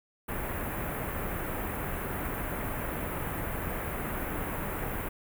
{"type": "band-stop noise", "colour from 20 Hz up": "pink", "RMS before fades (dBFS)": -34, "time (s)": [0.28, 5.09], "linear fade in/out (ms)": 10, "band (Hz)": [2200, 12000], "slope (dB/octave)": 24, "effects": []}